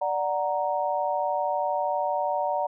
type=chord; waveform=sine; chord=D augmented; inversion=none; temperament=equal; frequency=587.3 / 740 / 932.3 Hz; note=D5 / F#5 / A#5; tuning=0 / 0 / 0 cents; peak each=-28 dBFS; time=0.01-2.67 s; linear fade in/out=10 ms; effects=none